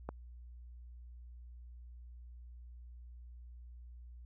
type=click; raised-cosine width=1 ms; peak=-25 dBFS; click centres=0.09 s; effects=added 60 Hz sine -49 dBFS peak until 4.25 s